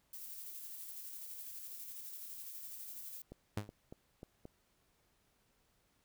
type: noise with tremolo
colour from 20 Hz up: violet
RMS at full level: -47 dBFS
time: 0.13-3.22 s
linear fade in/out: 5 ms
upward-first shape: square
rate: 12 Hz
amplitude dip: 25%
type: clicks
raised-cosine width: 2 ms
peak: -35 dBFS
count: 5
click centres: 3.32 / 3.691 / 3.925 / 4.231 / 4.454 s
type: tone with exponential decay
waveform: sawtooth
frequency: 103.83 Hz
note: G#2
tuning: in tune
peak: -29 dBFS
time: 3.57-3.71 s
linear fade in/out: 5 ms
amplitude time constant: 29 ms
effects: pink hiss -75 dBFS RMS until 6.04 s

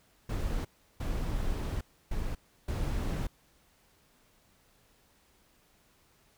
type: noise bursts at uneven times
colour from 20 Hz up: brown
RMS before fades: -32 dBFS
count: 4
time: 0.29-0.65 / 1-1.81 / 2.11-2.35 / 2.68-3.27 s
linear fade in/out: 5 ms
effects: pink hiss -66 dBFS RMS until 6.37 s

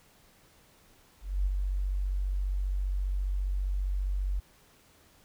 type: tone with ADSR envelope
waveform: sine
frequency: 47.44 Hz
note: F#1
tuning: 44 cents sharp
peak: -23 dBFS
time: 1.21-4.4 s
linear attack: 250 ms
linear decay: 26 ms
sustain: -4 dB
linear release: 9 ms
effects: pink hiss -61 dBFS RMS until 5.24 s

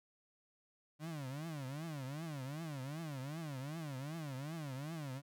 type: tone with vibrato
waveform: 35% pulse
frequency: 146.7 Hz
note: D3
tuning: 2 cents flat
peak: -40 dBFS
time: 0.99-5.22 s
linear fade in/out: 50 ms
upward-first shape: triangle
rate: 2.6 Hz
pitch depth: 260 cents each way
effects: none

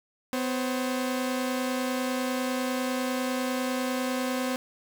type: tone pair together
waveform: sawtooth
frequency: 252.5 / 535 Hz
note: B3 / C5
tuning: +39 / +38 cents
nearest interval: octave + minor second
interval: 1299 cents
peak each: -24 / -29 dBFS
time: 0.33-4.56 s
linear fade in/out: 0 ms
effects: 8-bit

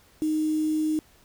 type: tone with quantisation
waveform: sine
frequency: 309.8 Hz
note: D#4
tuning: 7 cents flat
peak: -22 dBFS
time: 0.22-0.99 s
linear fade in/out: 0 ms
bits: 7
effects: pink hiss -58 dBFS RMS until 1.24 s

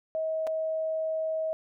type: tone with dropouts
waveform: sine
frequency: 637 Hz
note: D#5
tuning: 41 cents sharp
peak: -27 dBFS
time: 0.15-1.53 s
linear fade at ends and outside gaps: 0 ms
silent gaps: 0.469-0.473 s
effects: none

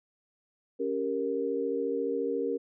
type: chord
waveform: sine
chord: G diminished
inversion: second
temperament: equal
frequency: 277.2 / 392 / 466.2 Hz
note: Db4 / G4 / Bb4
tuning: 0 / 0 / 0 cents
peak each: -34 / -33 / -30 dBFS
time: 0.79-2.58 s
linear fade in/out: 20 ms
effects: none

